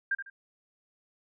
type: tone with echo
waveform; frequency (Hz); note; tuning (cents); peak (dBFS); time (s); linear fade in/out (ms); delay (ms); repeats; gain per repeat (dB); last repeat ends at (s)
sine; 1594; G6; +28; -25; 0.11-0.15; 5; 75; 2; -10; 0.3
effects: none